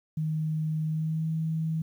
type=tone with pitch glide; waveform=sine; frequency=156.3 to 160.05 Hz; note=D#3 to D#3; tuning=+8 to +49 cents; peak=-26 dBFS; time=0.17-1.82 s; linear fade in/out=5 ms; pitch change=+41 cents; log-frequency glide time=0.85-1.28 s; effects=10-bit